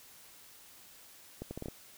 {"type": "accelerating click train", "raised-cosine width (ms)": 2, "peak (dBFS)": -26, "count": 6, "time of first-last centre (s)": [1.42, 1.684], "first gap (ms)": 90, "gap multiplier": 0.73, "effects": ["white hiss -56 dBFS RMS until 1.97 s"]}